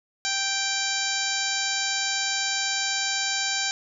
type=harmonic tone; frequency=784 Hz; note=G5; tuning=in tune; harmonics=1 / 2 / 3 / 4 / 5 / 6 / 7 / 8 / 9; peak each=-35 / -31 / -33 / -35 / -31 / -33 / -33 / -34 / -32 dBFS; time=0.25-3.71 s; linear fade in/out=0 ms; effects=none